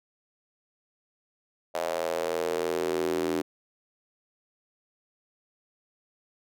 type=tone with high-pass filter sweep; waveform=square; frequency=41.56 Hz; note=E1; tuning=15 cents sharp; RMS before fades=-29 dBFS; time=1.74-3.42 s; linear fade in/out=10 ms; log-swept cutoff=610 to 320 Hz; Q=4.3; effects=none